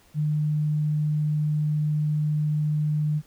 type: tone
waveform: sine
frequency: 151.2 Hz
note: D#3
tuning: 49 cents flat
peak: -21 dBFS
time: 0.14-3.22 s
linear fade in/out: 50 ms
effects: pink hiss -58 dBFS RMS until 3.26 s